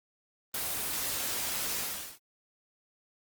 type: noise with ADSR envelope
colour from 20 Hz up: white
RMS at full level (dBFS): -31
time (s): 0.54-2.19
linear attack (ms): 4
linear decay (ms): 3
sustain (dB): -2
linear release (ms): 410
effects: Opus 24 kbps